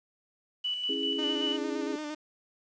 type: tone with tremolo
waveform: sine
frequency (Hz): 2964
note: F#7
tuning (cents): +2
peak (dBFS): -28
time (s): 0.64-1.57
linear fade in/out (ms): 10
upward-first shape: square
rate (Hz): 5.1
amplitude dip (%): 40
type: chord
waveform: sine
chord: C# minor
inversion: none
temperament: equal with one note detuned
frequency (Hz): 273.5 / 329.6 / 415.3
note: C#4 / E4 / G#4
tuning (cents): -23 / 0 / 0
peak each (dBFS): -35 / -37 / -35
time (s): 0.89-1.96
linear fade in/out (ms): 5
type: tone with vibrato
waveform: sawtooth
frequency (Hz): 301.1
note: D4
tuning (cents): +43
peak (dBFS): -31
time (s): 1.18-2.15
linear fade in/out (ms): 10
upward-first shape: square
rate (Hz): 8.7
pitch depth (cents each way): 29
effects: resampled to 16000 Hz + 9-bit